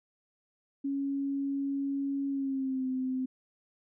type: tone with pitch glide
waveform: sine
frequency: 277.2 to 258.6 Hz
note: C#4 to C4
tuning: 0 to -20 cents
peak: -29 dBFS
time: 0.84-3.26 s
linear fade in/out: 10 ms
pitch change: -120 cents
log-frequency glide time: 2.29-2.87 s
effects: none